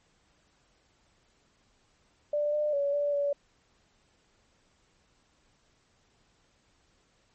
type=tone with pitch steps; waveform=sine; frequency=590 / 599 / 566 / 579 / 571 Hz; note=D5 / D5 / C#5 / D5 / D5; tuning=+8 / +34 / +36 / -25 / -49 cents; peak=-25 dBFS; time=2.33-3.33 s; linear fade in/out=5 ms; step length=200 ms; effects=pink hiss -68 dBFS RMS until 7.34 s + MP3 32 kbps